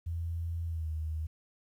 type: tone with pitch glide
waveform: sine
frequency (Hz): 83.8 to 78.64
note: E2 to D#2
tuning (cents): +29 to +19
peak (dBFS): -32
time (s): 0.06-1.27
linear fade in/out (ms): 10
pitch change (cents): -110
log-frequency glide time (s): 0.66-0.89
effects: 11-bit